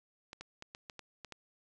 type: clicks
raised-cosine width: 0.2 ms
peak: -28 dBFS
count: 8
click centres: 0.331 / 0.41 / 0.624 / 0.749 / 0.898 / 0.993 / 1.247 / 1.323 s
effects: resampled to 24000 Hz